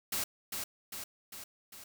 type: noise with echo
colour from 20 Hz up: white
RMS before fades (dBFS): -34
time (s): 0.12-0.24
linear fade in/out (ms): 5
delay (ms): 400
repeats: 4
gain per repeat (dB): -4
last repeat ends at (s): 1.84
effects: none